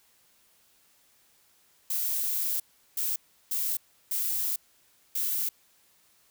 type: noise bursts at uneven times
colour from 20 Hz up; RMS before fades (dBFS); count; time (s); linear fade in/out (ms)
violet; -29; 5; 1.9-2.6 / 2.97-3.16 / 3.51-3.77 / 4.11-4.56 / 5.15-5.49; 5
effects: white hiss -64 dBFS RMS until 6.3 s